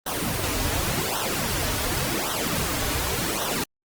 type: noise with flanger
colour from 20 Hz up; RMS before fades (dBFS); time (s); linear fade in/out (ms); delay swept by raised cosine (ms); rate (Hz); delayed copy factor
pink; -26; 0.06-3.64; 5; 0.42 to 5.82; 0.89; -0.8
effects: Opus 24 kbps